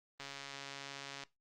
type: click train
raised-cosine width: 0.2 ms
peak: -28 dBFS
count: 145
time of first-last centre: 0.2-1.236 s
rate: 139 Hz
effects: noise-tail reverb RT60 0.2 s tail -20 dB re dry + Opus 32 kbps